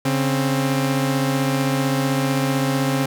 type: tone pair together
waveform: sawtooth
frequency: 140 / 264.3 Hz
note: C#3 / C4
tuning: +18 / +18 cents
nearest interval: major seventh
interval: 1100 cents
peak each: -17 dBFS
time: 0.05-3.06 s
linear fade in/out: 5 ms
effects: none